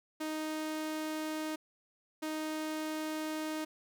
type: tone pair in turn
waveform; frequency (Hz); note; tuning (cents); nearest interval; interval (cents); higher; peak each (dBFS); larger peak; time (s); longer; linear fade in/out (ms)
sawtooth; 311.1 / 311.1; D#4 / D#4; 0 / 0; unison; 0; neither; -31 / -31; neither; 0.2-1.56 / 2.22-3.65; second; 10
effects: none